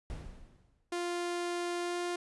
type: noise with exponential decay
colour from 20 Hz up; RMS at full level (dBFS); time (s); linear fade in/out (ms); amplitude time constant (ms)
brown; -38; 0.1-0.93; 0; 180
type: tone with pitch glide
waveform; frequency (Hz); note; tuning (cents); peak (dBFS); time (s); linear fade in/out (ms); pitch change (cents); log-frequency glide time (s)
sawtooth; 349.2 to 351.2; F4 to F4; 0 to +10; -29; 0.92-2.16; 5; +10; 1.81-1.97
effects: resampled to 24000 Hz

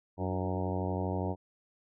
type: harmonic tone with a mistuned harmonic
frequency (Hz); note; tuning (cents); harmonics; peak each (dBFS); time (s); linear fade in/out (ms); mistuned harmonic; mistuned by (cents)
92.5; F#2; 0; 1 / 2 / 3 / 4 / 5 / 6 / 7 / 8 / 9 / 10; -34 / -37 / -39 / -40 / -41 / -42 / -42 / -43 / -44 / -44; 0.17-1.36; 50; 3; +53
effects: none

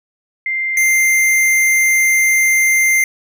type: tone pair in turn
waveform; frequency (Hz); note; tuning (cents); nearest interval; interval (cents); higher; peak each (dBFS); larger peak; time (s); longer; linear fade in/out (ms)
sine / square; 2093 / 2093; C7 / C7; 0 / 0; unison; 0; neither; -16 / -11; second; 0.46-0.77 / 0.77-3.04; second; 2
effects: none

